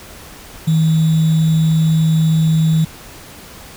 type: tone with sample-and-hold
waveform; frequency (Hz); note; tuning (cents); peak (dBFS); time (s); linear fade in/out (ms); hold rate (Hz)
sine; 159.8; D#3; +47; -10; 0.67-2.85; 10; 3675
effects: pink hiss -37 dBFS RMS until 3.76 s